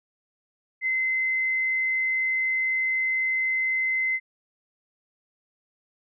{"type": "tone", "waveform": "sine", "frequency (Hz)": 2058, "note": "C7", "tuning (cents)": -29, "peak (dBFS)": -22, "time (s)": [0.81, 4.2], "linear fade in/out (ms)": 50, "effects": []}